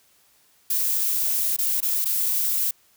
violet noise with dropouts, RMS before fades -23 dBFS, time 0.7-2.71 s, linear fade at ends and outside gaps 5 ms, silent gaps 1.565-1.586 / 1.805-1.826 / 2.046-2.055 s, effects white hiss -60 dBFS RMS until 2.96 s

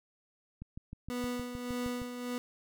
click train, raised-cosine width 5 ms, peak -30 dBFS, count 10, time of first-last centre 0.62-2.018 s, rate 6.44 Hz
30% pulse tone with tremolo, 245.8 Hz, B3, 8 cents flat, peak -30 dBFS, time 1.1-2.38 s, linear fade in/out 0 ms, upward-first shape sine, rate 1.7 Hz, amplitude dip 55%
effects none

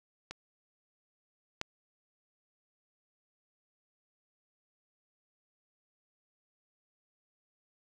clicks, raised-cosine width 0.2 ms, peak -23 / -16 dBFS, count 2, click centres 0.31 / 1.614 s, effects none

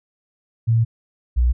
sine tone pair in turn, 114.4 / 60.74 Hz, A#2 / B1, -32 / -28 cents, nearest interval major seventh, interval 1096 cents, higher first, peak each -13 dBFS, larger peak neither, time 0.67-0.85 / 1.36-1.53 s, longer first, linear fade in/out 20 ms, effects none

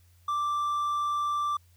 triangle tone, 1174.7 Hz, D6, in tune, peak -24 dBFS, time 0.28-1.57 s, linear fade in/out 5 ms, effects added 87 Hz sine -57 dBFS peak until 1.76 s + white hiss -67 dBFS RMS until 1.76 s

